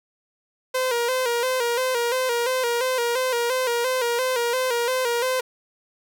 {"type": "tone with vibrato", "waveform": "sawtooth", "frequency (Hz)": 493.6, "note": "B4", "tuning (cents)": -1, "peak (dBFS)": -17, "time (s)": [0.74, 5.41], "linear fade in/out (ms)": 10, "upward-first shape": "square", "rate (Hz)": 2.9, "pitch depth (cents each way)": 72, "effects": []}